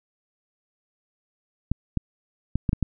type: clicks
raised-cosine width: 5 ms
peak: -10 dBFS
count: 6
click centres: 1.716 / 1.973 / 2.556 / 2.692 / 2.731 / 2.827 s
effects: none